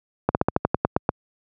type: slowing click train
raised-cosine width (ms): 1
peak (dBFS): -3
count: 10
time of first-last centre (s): 0.29-1.091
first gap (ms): 59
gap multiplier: 1.1
effects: high-pass 80 Hz 12 dB/octave